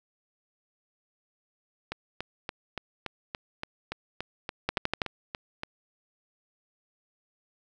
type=two click trains; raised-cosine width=0.3 ms; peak=-17 / -10 dBFS; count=14 / 5; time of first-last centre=1.92-5.634 / 4.69-5.018 s; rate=3.5 / 12.2 Hz; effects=none